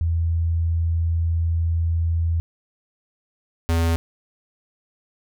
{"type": "tone pair in turn", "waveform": ["sine", "square"], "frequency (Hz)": [83.1, 83.1], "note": ["E2", "E2"], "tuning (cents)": [15, 15], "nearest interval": "unison", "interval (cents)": 0, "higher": "neither", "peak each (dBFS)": -18, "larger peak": "neither", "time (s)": [[0.01, 2.4], [3.69, 3.96]], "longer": "first", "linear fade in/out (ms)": 0, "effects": []}